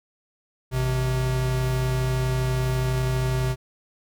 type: tone pair together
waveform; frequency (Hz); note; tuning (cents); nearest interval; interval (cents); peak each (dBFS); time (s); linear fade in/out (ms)
square; 53.56 / 128.5; A1 / C3; -46 / -31; octave + minor third; 1515; -29 / -23; 0.71-3.56; 50
effects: none